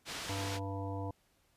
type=low-pass noise; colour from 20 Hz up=white; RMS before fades=-42 dBFS; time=0.05-0.6 s; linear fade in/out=50 ms; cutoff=4900 Hz; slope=12 dB/octave
type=harmonic tone; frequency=98 Hz; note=G2; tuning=in tune; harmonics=1 / 3 / 5 / 7 / 9 / 10; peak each=-38 / -43 / -45 / -46 / -48 / -48 dBFS; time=0.29-1.11 s; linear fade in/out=5 ms
effects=pink hiss -72 dBFS RMS until 1.56 s + resampled to 32000 Hz